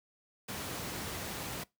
pink noise, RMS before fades -39 dBFS, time 0.48-1.64 s, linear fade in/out 10 ms, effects noise-tail reverb RT60 0.2 s tail -22 dB re dry + high-pass 80 Hz 12 dB/octave

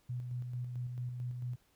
sine tone with tremolo, 123.47 Hz, B2, in tune, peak -35 dBFS, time 0.09-1.56 s, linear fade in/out 10 ms, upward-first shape square, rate 4.5 Hz, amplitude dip 35%, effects pink hiss -71 dBFS RMS until 1.75 s

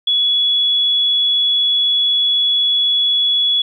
sine tone, 3386 Hz, G#7, 33 cents sharp, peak -12 dBFS, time 0.07-3.62 s, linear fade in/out 5 ms, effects 9-bit

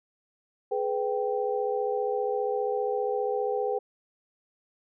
sine tone cluster, 421.9 / 496.9 / 782 Hz, G#4 / B4 / G5, +27 / +11 / -4 cents, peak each -29 / -29 / -32 dBFS, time 0.71-3.79 s, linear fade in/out 10 ms, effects none

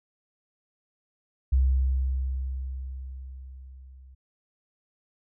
sine tone with level ramp, 65.41 Hz, C2, in tune, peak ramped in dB -17 to -47 dBFS, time 1.52-4.15 s, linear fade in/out 10 ms, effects none

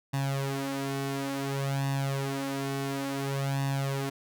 sawtooth tone with flanger, 137.5 Hz, C#3, 14 cents flat, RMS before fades -31 dBFS, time 0.13-4.1 s, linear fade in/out 10 ms, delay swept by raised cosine 1.1 to 4.6 ms, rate 0.57 Hz, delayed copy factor +0.75, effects none

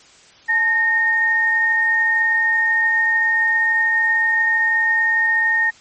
sine tone pair together, 870 / 1843.5 Hz, A5 / A#6, -20 / -20 cents, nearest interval octave + minor second, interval 1300 cents, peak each -26 / -14 dBFS, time 0.48-5.71 s, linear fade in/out 20 ms, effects white hiss -48 dBFS RMS until 5.8 s + MP3 32 kbps

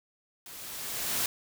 white noise with level ramp, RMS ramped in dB -46 to -28 dBFS, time 0.46-1.26 s, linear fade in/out 2 ms, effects none

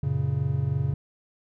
triangle chord, F# major, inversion none, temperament just, 92.5 / 115.62 / 138.75 Hz, F#2 / A#2 / C#3, 0 / -14 / +2 cents, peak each -28 / -28 / -23 dBFS, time 0.03-0.94 s, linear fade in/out 5 ms, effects none

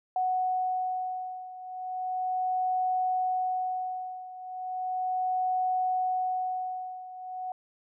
sine beating tone pair, 740 / 740.36 Hz, F#5 / F#5, 0 / +1 cents, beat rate 0.36 Hz, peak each -29 / -32 dBFS, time 0.16-7.52 s, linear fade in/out 2 ms, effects none

